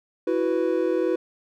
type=chord; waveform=triangle; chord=E suspended second; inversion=none; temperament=just; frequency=329.6 / 370.8 / 494.4 Hz; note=E4 / F#4 / B4; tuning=0 / +4 / +2 cents; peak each=-23 dBFS; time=0.27-1.16 s; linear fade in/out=5 ms; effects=none